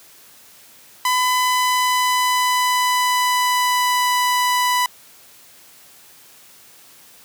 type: tone with pitch glide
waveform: sawtooth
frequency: 1004 to 991.9 Hz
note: B5 to B5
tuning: +28 to +7 cents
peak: -12 dBFS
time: 1.05-4.86 s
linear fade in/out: 2 ms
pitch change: -21 cents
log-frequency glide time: 1.35-4.1 s
effects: white hiss -47 dBFS RMS until 7.24 s + high-pass 80 Hz 12 dB/octave